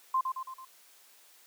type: tone with echo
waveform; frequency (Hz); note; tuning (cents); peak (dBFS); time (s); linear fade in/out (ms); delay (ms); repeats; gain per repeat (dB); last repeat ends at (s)
sine; 1046.5; C6; 0; -24; 0.14-0.21; 5; 110; 4; -5; 0.65
effects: white hiss -59 dBFS RMS until 1.46 s + high-pass 400 Hz 12 dB/octave